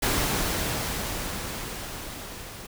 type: noise with level ramp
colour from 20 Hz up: pink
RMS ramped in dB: -24 to -41 dBFS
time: 0.02-2.67 s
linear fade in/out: 10 ms
effects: none